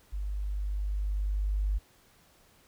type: tone with level ramp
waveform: sine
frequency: 50.1 Hz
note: G1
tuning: 38 cents sharp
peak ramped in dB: -31 to -25 dBFS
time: 0.12-1.79 s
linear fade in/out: 20 ms
effects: pink hiss -62 dBFS RMS until 2.67 s